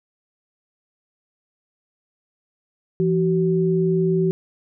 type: tone pair together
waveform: sine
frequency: 168.5 / 378.3 Hz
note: E3 / F#4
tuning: +38 / +38 cents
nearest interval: octave + major second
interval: 1400 cents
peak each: -19 dBFS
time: 3-4.31 s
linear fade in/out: 0 ms
effects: none